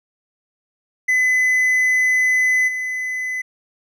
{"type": "tone with level steps", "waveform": "triangle", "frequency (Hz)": 2015, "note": "B6", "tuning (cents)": 34, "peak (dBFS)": [-12, -20], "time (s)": [1.08, 3.42], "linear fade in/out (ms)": 10, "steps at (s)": 2.67, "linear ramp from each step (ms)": 20, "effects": []}